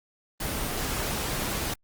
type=noise; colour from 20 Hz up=pink; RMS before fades=-30 dBFS; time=0.4-1.74 s; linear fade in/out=5 ms; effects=Opus 24 kbps